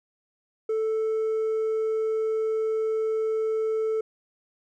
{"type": "tone with hard clipping", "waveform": "triangle", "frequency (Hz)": 440, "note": "A4", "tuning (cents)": 0, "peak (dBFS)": -22, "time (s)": [0.69, 4.01], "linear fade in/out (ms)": 5, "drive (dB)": 1, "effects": []}